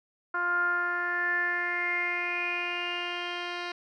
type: tone with low-pass filter sweep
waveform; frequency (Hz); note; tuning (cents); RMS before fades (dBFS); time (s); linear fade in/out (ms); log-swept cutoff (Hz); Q
10% pulse; 351.4; F4; +11; -30; 0.34-3.72; 5; 1300 to 3600; 8.7
effects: none